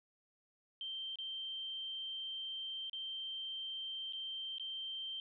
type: tone with dropouts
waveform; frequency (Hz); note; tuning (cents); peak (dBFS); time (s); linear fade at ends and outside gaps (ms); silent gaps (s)
sine; 3136; G7; 0; -40; 0.81-5.2; 1; 1.157-1.186 / 2.897-2.931 / 4.125-4.133 / 4.583-4.597
effects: none